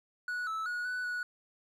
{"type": "tone with pitch steps", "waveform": "triangle", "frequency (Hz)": [1468, 1309, 1455, 1489, 1467], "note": ["F#6", "E6", "F#6", "F#6", "F#6"], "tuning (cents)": [-14, -13, -29, 11, -15], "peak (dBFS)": -31, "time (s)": [0.28, 1.23], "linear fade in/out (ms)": 2, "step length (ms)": 190, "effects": []}